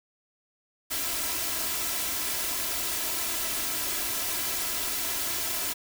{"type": "noise with comb filter", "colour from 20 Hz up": "white", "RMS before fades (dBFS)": -30, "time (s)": [0.9, 5.74], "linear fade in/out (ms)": 20, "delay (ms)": 3, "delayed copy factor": 0.6, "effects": []}